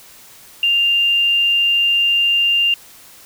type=tone; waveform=sine; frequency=2794 Hz; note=F7; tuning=in tune; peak=-12 dBFS; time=0.63-2.74 s; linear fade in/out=2 ms; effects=white hiss -43 dBFS RMS until 3.25 s